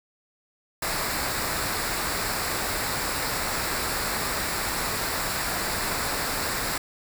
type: noise with comb filter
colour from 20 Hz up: pink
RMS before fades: -28 dBFS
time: 0.82-6.78 s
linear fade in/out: 5 ms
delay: 0.32 ms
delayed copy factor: -0.55
effects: none